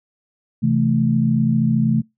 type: chord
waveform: sine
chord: A minor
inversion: first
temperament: just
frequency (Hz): 132 / 165 / 220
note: C3 / E3 / A3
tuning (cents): +16 / +2 / 0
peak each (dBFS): -19 / -21 / -17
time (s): 0.62-2.02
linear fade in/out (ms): 20
effects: noise-tail reverb RT60 0.2 s tail -26 dB re dry